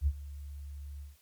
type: tone with ADSR envelope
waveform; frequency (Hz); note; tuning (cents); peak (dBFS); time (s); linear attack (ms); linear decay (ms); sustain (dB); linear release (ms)
sine; 71.3; C#2; +49; -22; 0.01-1.17; 58; 53; -18; 160
effects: white hiss -66 dBFS RMS until 1.21 s + MP3 96 kbps